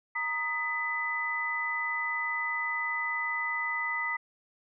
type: tone cluster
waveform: sine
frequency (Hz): 930 / 1243 / 1998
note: A#5 / D#6 / B6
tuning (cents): -4 / -2 / +20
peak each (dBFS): -37 / -36 / -30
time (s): 0.15-4.17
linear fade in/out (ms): 10
effects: none